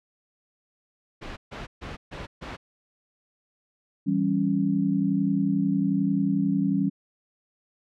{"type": "noise bursts", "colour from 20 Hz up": "pink", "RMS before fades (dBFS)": -36, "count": 5, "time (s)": [1.21, 2.57], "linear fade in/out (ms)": 20, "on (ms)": 160, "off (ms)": 140}
{"type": "chord", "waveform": "sine", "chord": "C# diminished", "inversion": "first", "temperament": "equal", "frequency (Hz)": [164.81, 196, 277.2], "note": ["E3", "G3", "C#4"], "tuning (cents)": [0, 0, 0], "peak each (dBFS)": [-28, -24, -25], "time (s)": [4.06, 6.9], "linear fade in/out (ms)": 20}
{"effects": ["low-pass 3000 Hz 12 dB/octave"]}